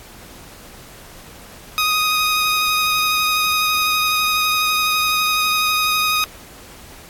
15% pulse tone with vibrato, 1248 Hz, D#6, 5 cents sharp, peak -9 dBFS, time 1.78-6.24 s, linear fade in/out 0 ms, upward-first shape triangle, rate 12 Hz, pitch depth 17 cents each way, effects pink hiss -41 dBFS RMS until 7.09 s + AAC 64 kbps

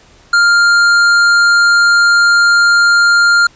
triangle tone with tanh clipping, 1400 Hz, F6, 4 cents sharp, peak -8 dBFS, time 0.33-3.47 s, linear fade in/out 5 ms, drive 18 dB, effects pink hiss -45 dBFS RMS until 3.55 s + resampled to 16000 Hz

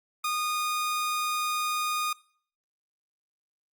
sawtooth tone, 1229 Hz, D#6, 22 cents flat, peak -23 dBFS, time 0.24-2.13 s, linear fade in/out 5 ms, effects noise-tail reverb RT60 0.5 s tail -21 dB re dry + Opus 48 kbps

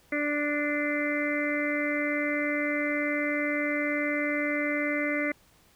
harmonic tone, 293.7 Hz, D4, in tune, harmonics 1 / 2 / 4 / 5 / 6 / 7 / 8, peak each -30 / -32 / -41 / -38 / -38 / -30 / -41 dBFS, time 0.12-5.32 s, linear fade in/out 5 ms, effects pink hiss -61 dBFS RMS until 5.75 s

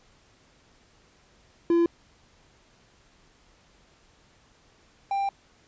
triangle tone pair in turn, 339.7 / 791.3 Hz, F4 / G5, -48 / +16 cents, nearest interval octave + minor third, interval 1464 cents, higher second, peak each -16 / -22 dBFS, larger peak first, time 1.7-1.86 / 5.11-5.29 s, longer second, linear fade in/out 2 ms, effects pink hiss -60 dBFS RMS until 5.67 s + resampled to 16000 Hz

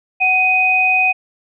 sine tone pair together, 744.5 / 2500 Hz, F#5 / D#7, +11 / +8 cents, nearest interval octave + major sixth, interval 2097 cents, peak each -18 / -12 dBFS, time 0.2-1.13 s, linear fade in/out 20 ms, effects none

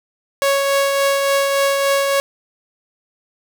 sawtooth tone with tremolo, 554.4 Hz, C#5, in tune, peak -9 dBFS, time 0.42-2.2 s, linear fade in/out 0 ms, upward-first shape triangle, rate 3.5 Hz, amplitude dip 35%, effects none

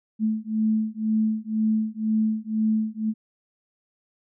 sine beating tone pair, 217.1 / 219.1 Hz, A3 / A3, -23 / -7 cents, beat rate 2 Hz, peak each -24 dBFS, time 0.19-3.14 s, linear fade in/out 50 ms, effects none

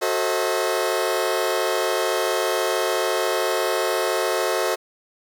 sawtooth chord, F# diminished seventh, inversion none, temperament just, 370 / 444 / 532.8 / 639.4 Hz, F#4 / A4 / C5 / Eb5, 0 / +16 / +31 / +47 cents, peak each -22 dBFS, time 0.01-4.76 s, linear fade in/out 20 ms, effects none

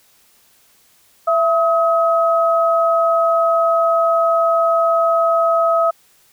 sine tone pair together, 666 / 1272.6 Hz, E5 / D#6, +18 / +39 cents, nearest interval major seventh, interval 1121 cents, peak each -14 / -16 dBFS, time 1.27-5.91 s, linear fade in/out 10 ms, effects white hiss -54 dBFS RMS until 6.32 s

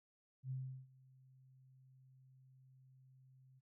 sine tone with ADSR envelope, 130.81 Hz, C3, in tune, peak -39 dBFS, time 0.43-3.61 s, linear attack 78 ms, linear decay 360 ms, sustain -24 dB, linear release 29 ms, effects none

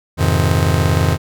45% pulse chord, F minor seventh, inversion none, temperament just, 87.31 / 104.77 / 130.96 / 157.15 Hz, F2 / Ab2 / C3 / Eb3, 0 / +16 / +2 / +18 cents, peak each -16 / -20 / -20 / -18 dBFS, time 0.17-1.18 s, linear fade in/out 50 ms, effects none

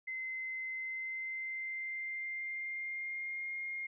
sine tone with pitch glide, 2060 to 2130 Hz, C7 to C7, -28 to +30 cents, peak -37 dBFS, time 0.07-3.87 s, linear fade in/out 10 ms, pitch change +58 cents, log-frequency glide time 0.72-3.53 s, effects none

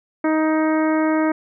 harmonic tone, 313.4 Hz, D#4, 13 cents sharp, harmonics 1 / 2 / 3 / 4 / 5 / 6 / 7, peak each -17 / -23 / -27 / -29 / -31 / -33 / -34 dBFS, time 0.24-1.32 s, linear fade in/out 5 ms, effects none

